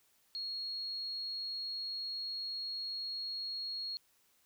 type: tone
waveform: sine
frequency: 4302 Hz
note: C8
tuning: 47 cents sharp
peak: -37 dBFS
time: 0.35-3.97 s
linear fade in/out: 0 ms
effects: white hiss -71 dBFS RMS until 4.45 s